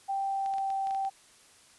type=tone with pitch glide; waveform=sine; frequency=784 to 778.6 Hz; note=G5 to G5; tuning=0 to -12 cents; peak=-28 dBFS; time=0.08-1.1 s; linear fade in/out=20 ms; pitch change=-12 cents; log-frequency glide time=0.22-0.73 s
type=clicks; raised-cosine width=0.2 ms; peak=-30 dBFS; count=8; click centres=0.461 / 0.538 / 0.583 / 0.703 / 0.871 / 0.909 / 0.948 / 1.05 s
effects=white hiss -58 dBFS RMS until 1.78 s + resampled to 24000 Hz